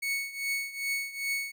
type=tone with tremolo; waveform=40% pulse; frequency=2217 Hz; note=C#7; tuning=in tune; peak=-26 dBFS; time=0.02-1.52 s; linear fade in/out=10 ms; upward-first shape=triangle; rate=2.5 Hz; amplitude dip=85%; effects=none